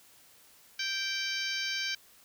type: harmonic tone with a mistuned harmonic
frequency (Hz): 777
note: G5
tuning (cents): -16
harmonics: 2 / 3 / 4 / 5 / 6 / 7 / 8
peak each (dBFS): -37 / -37 / -38 / -41 / -38 / -40 / -44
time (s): 0.79-1.95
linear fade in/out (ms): 5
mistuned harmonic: 2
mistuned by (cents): +21
effects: white hiss -59 dBFS RMS until 2.24 s